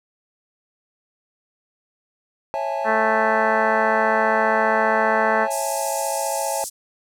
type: chord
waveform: triangle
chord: A major seventh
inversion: first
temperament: just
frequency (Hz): 550 / 660 / 825 / 880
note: C#5 / E5 / G#5 / A5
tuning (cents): -14 / +2 / -12 / 0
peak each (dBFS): -26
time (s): 2.54-6.64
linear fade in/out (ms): 0
type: harmonic tone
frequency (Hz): 220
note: A3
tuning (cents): 0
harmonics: 1 / 2 / 3 / 4 / 5 / 6 / 7 / 8 / 9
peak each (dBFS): -29 / -26 / -29 / -29 / -26 / -29 / -26 / -26 / -29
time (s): 2.84-5.48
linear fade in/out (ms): 50
type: band-pass noise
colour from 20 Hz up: white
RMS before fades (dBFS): -31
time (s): 5.5-6.7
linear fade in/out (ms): 20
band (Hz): 5800 to 10000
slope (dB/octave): 24
effects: none